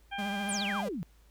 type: harmonic tone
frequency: 796 Hz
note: G5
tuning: 26 cents sharp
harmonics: 1 / 2 / 3 / 4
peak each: -37 / -40 / -42 / -43 dBFS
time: 0.11-0.83 s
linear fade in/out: 20 ms
type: tone with vibrato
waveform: 45% pulse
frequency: 202.7 Hz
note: G#3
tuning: 42 cents flat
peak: -34 dBFS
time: 0.18-0.89 s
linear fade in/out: 10 ms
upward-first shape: triangle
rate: 14 Hz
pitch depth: 66 cents each way
type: exponential sweep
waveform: sine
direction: down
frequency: 10340 to 148.6 Hz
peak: -33 dBFS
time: 0.49-1.03 s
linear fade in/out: 0 ms
effects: added 53 Hz sine -58 dBFS peak until 1.3 s + pink hiss -67 dBFS RMS until 1.3 s